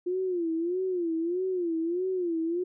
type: tone with vibrato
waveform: sine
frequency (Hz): 349.4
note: F4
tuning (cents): +1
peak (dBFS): -26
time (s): 0.06-2.64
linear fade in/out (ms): 10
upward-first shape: sine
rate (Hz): 1.6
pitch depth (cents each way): 130
effects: none